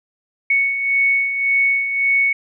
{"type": "beating tone pair", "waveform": "sine", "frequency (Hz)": [2217, 2218.8], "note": ["C#7", "C#7"], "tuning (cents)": [0, 1], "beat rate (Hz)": 1.8, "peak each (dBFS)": [-23, -15], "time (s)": [0.5, 2.33], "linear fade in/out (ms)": 5, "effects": []}